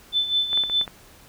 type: tone with tremolo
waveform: sine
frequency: 3520 Hz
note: A7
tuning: in tune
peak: -17 dBFS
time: 0.12-0.86 s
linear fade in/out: 50 ms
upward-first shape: sine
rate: 4.9 Hz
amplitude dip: 70%
type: clicks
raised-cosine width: 0.5 ms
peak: -20 dBFS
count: 6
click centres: 0.531 / 0.575 / 0.637 / 0.698 / 0.813 / 0.878 s
effects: pink hiss -50 dBFS RMS until 1.28 s